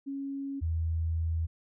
sine tone pair in turn, 276 / 81.75 Hz, C#4 / E2, -7 / -14 cents, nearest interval octave + major sixth, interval 2107 cents, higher first, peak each -33 / -27 dBFS, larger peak second, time 0.06-0.61 / 0.61-1.47 s, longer second, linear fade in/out 20 ms, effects none

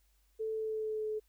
sine tone with pitch glide, 440 to 430.2 Hz, A4 to A4, 0 to -39 cents, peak -33 dBFS, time 0.39-1.2 s, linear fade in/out 20 ms, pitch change -39 cents, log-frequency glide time 0.52-1.09 s, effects added 50 Hz sine -68 dBFS peak until 1.28 s + white hiss -75 dBFS RMS until 1.28 s

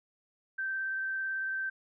sine tone with vibrato, 1557 Hz, G6, 12 cents flat, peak -31 dBFS, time 0.58-1.7 s, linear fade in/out 10 ms, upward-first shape sine, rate 18 Hz, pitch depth 10 cents each way, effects none

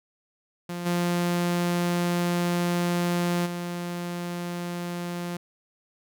sawtooth tone with level steps, 174.61 Hz, F3, in tune, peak -27 / -19 / -26 dBFS, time 0.69-5.37 s, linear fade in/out 5 ms, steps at 0.85 / 3.45 s, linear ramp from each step 20 ms, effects none

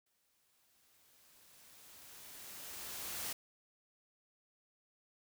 white noise with exponential growth, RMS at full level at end -40 dBFS, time 0.06-3.33 s, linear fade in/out 5 ms, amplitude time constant 710 ms, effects none

